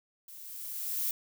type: noise with level ramp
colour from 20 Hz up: violet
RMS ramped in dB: -49 to -30 dBFS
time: 0.28-1.11 s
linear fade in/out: 2 ms
effects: none